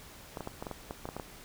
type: clicks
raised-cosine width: 1 ms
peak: -23 dBFS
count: 11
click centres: 0.372 / 0.407 / 0.474 / 0.625 / 0.668 / 0.713 / 0.909 / 1.055 / 1.089 / 1.166 / 1.198 s
effects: pink hiss -51 dBFS RMS until 1.44 s